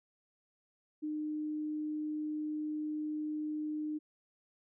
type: tone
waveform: sine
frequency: 304.4 Hz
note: D#4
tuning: 38 cents flat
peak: -34 dBFS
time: 1.02-3.99 s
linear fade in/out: 20 ms
effects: none